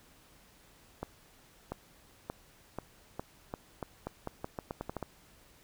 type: accelerating click train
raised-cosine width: 1 ms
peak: -22 dBFS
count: 16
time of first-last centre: 1.03-5.027 s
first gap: 690 ms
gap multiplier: 0.84
effects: pink hiss -61 dBFS RMS until 5.63 s